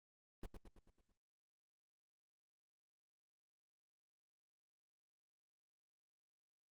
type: noise with echo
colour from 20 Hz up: brown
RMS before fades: -43 dBFS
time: 0.43-0.46 s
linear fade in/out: 5 ms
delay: 110 ms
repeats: 6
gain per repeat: -5 dB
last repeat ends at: 1.12 s
effects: Opus 32 kbps